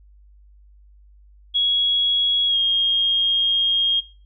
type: tone with pitch glide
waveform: sine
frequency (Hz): 3329 to 3242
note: G#7 to G#7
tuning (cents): +3 to -42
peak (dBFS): -16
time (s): 1.54-4.01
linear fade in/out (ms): 20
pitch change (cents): -45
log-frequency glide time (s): 2.47-2.57
effects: noise-tail reverb RT60 0.4 s tail -22 dB re dry + added 50 Hz sine -47 dBFS peak until 4.25 s